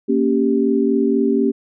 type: chord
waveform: sine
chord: G diminished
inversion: first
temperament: equal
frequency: 233.1 / 277.2 / 392 Hz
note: Bb3 / Db4 / G4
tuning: 0 / 0 / 0 cents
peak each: -18 dBFS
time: 0.08-1.52 s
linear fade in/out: 20 ms
effects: none